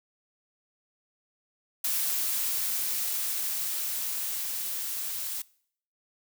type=noise with level ramp; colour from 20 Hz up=blue; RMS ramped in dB=-28 to -34 dBFS; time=1.84-5.42 s; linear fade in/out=5 ms; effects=noise-tail reverb RT60 0.6 s tail -22 dB re dry